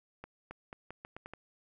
accelerating click train, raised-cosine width 0.5 ms, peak -29 dBFS, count 8, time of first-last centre 0.24-1.336 s, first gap 270 ms, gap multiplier 0.81, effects none

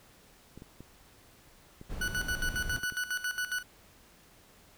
clicks, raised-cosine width 3 ms, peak -33 dBFS, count 6, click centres 0.576 / 0.621 / 0.806 / 1.814 / 2.836 / 2.923 s
brown noise, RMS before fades -37 dBFS, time 1.89-2.8 s, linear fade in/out 20 ms
40% pulse tone with tremolo, 1480 Hz, F#6, in tune, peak -29 dBFS, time 2.01-3.63 s, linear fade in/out 5 ms, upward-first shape square, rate 7.3 Hz, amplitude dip 75%
effects pink hiss -59 dBFS RMS until 4.77 s

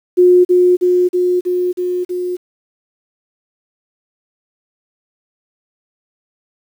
sine tone with echo, 359.8 Hz, F#4, 48 cents flat, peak -5 dBFS, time 0.17-0.45 s, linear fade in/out 20 ms, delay 320 ms, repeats 6, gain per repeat -2 dB, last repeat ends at 2.37 s, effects 7-bit

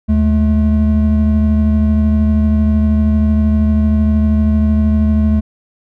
triangle tone pair together, 75.88 / 214.8 Hz, D#2 / A3, -43 / -41 cents, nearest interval octave + tritone, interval 1802 cents, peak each -10 dBFS, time 0.08-5.41 s, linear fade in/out 20 ms, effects none

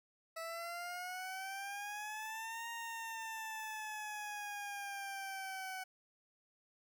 20% pulse exponential two-way sweep, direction up then down, 651 to 932.3 to 749 Hz, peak -37 dBFS, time 0.36-5.84 s, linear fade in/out 10 ms, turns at 2.69 s, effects 12-bit

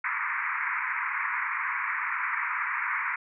white band-pass noise, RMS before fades -30 dBFS, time 0.04-3.16 s, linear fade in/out 5 ms, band 940 to 2300 Hz, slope 96 dB/octave, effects none

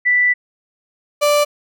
sine / 35% pulse tone pair in turn, 1975.5 / 587.3 Hz, B6 / D5, 0 / 0 cents, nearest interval octave + major sixth, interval 2100 cents, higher first, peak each -11 / -10 dBFS, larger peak second, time 0.05-0.34 / 1.21-1.45 s, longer first, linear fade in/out 20 ms, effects none

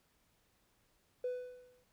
triangle tone with exponential decay, 498.4 Hz, B4, 16 cents sharp, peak -29 dBFS, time 1.24-1.84 s, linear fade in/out 5 ms, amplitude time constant 130 ms, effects tanh soft clip ceiling -31 dBFS + pink hiss -74 dBFS RMS until 1.92 s

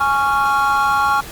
triangle chord, Db major, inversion second, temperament just, 831.5 / 1108.7 / 1385.9 Hz, Ab5 / Db6 / F6, +2 / 0 / -14 cents, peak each -16 dBFS, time 0-1.21 s, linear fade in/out 10 ms, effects pink hiss -34 dBFS RMS until 1.31 s + Opus 32 kbps

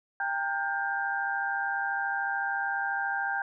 sine tone cluster, 794 / 908 / 1431 / 1584 Hz, G5 / A#5 / F6 / G6, +22 / -46 / +42 / +18 cents, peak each -32 / -38 / -38 / -30 dBFS, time 0.2-3.42 s, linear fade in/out 2 ms, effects none

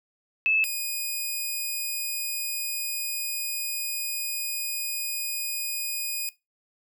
sine / 5% pulse tone pair in turn, 2612 / 2475 Hz, E7 / D#7, -17 / -10 cents, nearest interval minor second, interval 93 cents, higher first, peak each -19 dBFS, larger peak neither, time 0.46-0.64 / 0.64-6.29 s, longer second, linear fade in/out 0 ms, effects noise-tail reverb RT60 0.2 s tail -18 dB re dry

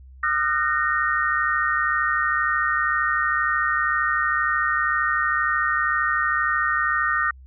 sine tone cluster, 1220 / 1362 / 1495 / 1848 Hz, D#6 / F6 / F#6 / A#6, -34 / -44 / +17 / -16 cents, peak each -24 / -27 / -26 / -23 dBFS, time 0.23-7.31 s, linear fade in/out 5 ms, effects added 65 Hz sine -42 dBFS peak until 7.46 s

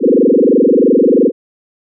sine tone with frequency modulation, 370 Hz, F#4, in tune, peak -6 dBFS, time 0-1.32 s, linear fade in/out 50 ms, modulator 23 Hz, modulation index 5.8, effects none

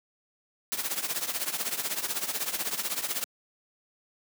white noise with tremolo, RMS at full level -28 dBFS, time 0.72-3.24 s, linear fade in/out 0 ms, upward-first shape triangle, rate 16 Hz, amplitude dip 85%, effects high-pass 200 Hz 12 dB/octave

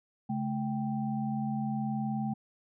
sine tone cluster, 136.6 / 216 / 783 Hz, C#3 / A3 / G5, -25 / -32 / -2 cents, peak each -36 / -31 / -38 dBFS, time 0.29-2.34 s, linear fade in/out 10 ms, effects none

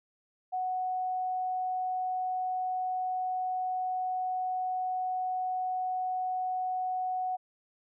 sine tone, 740 Hz, F#5, in tune, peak -29 dBFS, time 0.52-7.37 s, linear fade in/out 20 ms, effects none

